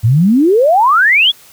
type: exponential sweep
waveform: sine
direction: up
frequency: 103.83 to 3504 Hz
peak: -6 dBFS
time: 0.03-1.32 s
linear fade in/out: 20 ms
effects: white hiss -42 dBFS RMS until 1.52 s